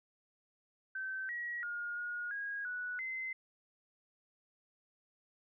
sine tone with pitch steps, 1543 / 1911 / 1425 / 1439 / 1640 / 1475 / 2060 Hz, G6 / A#6 / F6 / F#6 / G#6 / F#6 / C7, -28 / +43 / +34 / -49 / -22 / -6 / -28 cents, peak -37 dBFS, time 0.95-3.33 s, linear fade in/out 5 ms, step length 340 ms, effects none

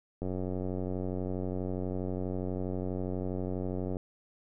click train, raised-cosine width 2 ms, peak -22 dBFS, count 347, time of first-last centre 0.22-3.969 s, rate 92.3 Hz, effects none

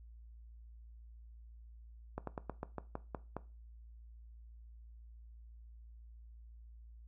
slowing click train, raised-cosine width 1 ms, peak -25 dBFS, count 9, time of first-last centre 2.18-3.366 s, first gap 93 ms, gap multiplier 1.13, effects noise-tail reverb RT60 0.3 s tail -17 dB re dry + added 57 Hz sine -52 dBFS peak until 7.07 s

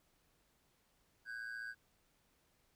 triangle ring-modulated tone, 1568 Hz, G6, in tune, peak -38 dBFS, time 1.25-1.75 s, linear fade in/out 50 ms, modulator 57.4 Hz, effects pink hiss -75 dBFS RMS until 2.75 s

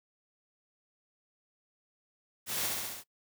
white noise with echo, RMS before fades -35 dBFS, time 2.46-2.71 s, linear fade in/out 50 ms, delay 66 ms, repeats 5, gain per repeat -2 dB, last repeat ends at 3.04 s, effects noise-tail reverb RT60 0.1 s tail -21 dB re dry

